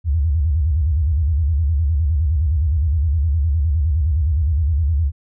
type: tone with vibrato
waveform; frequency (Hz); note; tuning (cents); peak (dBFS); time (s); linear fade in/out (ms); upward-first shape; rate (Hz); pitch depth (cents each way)
sine; 76; D#2; -40; -14; 0.04-5.12; 50; square; 9.7; 170
effects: none